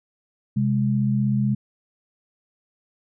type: tone pair together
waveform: sine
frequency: 129.71 / 205.9 Hz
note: C3 / G#3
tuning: -15 / -15 cents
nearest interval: minor sixth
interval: 800 cents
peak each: -21 dBFS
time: 0.56-1.55 s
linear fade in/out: 10 ms
effects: none